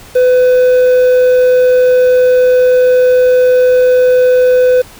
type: tone with quantisation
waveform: triangle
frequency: 503 Hz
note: B4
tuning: 32 cents sharp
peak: -3 dBFS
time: 0.15-4.82 s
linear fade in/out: 10 ms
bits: 5
effects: pink hiss -36 dBFS RMS until 4.99 s